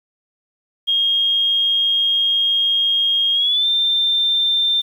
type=tone with pitch glide; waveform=sine; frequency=3247 to 3582 Hz; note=G#7 to A7; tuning=-40 to +30 cents; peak=-14 dBFS; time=0.87-4.82 s; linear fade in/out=20 ms; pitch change=+170 cents; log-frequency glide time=3.34-3.67 s; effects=8-bit